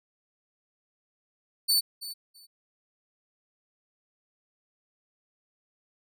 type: tone with echo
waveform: sawtooth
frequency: 4507 Hz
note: C#8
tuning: 28 cents sharp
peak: -18 dBFS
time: 1.68-1.81 s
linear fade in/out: 20 ms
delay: 330 ms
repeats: 2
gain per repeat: -15 dB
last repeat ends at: 2.47 s
effects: none